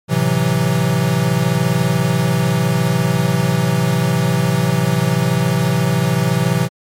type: chord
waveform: square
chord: F# half-diminished seventh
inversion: first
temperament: equal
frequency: 110 / 130.81 / 164.81 / 185 Hz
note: A2 / C3 / E3 / F#3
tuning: 0 / 0 / 0 / 0 cents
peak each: -24 / -18 / -18 / -22 dBFS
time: 0.08-6.69 s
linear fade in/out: 50 ms
effects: MP3 64 kbps